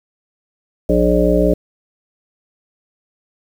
harmonic tone with a mistuned harmonic, 59.8 Hz, A#1, 45 cents sharp, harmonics 1 / 3 / 5 / 7 / 9 / 10, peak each -18 / -18 / -18 / -18 / -18 / -18 dBFS, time 0.89-1.54 s, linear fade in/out 5 ms, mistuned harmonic 10, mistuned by +17 cents, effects 7-bit

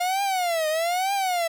45% pulse tone with vibrato, 703 Hz, F5, 11 cents sharp, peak -22 dBFS, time 0-1.48 s, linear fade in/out 10 ms, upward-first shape triangle, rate 1.1 Hz, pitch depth 240 cents each way, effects none

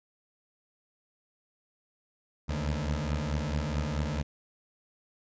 20% pulse beating tone pair, 72.2 / 76.8 Hz, D2 / D#2, -29 / -22 cents, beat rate 4.6 Hz, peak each -27 / -27 dBFS, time 2.48-4.23 s, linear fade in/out 20 ms, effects resampled to 16000 Hz

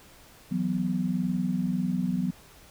sine chord, E suspended second, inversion none, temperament equal, 164.81 / 185 / 246.9 Hz, E3 / F#3 / B3, 0 / 0 / 0 cents, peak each -32 / -27 / -30 dBFS, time 0.51-2.31 s, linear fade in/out 10 ms, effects pink hiss -53 dBFS RMS until 2.7 s

